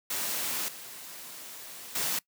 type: noise with level steps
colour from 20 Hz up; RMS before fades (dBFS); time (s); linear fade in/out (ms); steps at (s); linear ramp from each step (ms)
white; -32 / -44 / -30; 0.1-2.19; 5; 0.68 / 1.95; 5
effects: noise-tail reverb RT60 0.1 s tail -22 dB re dry + high-pass 150 Hz 12 dB/octave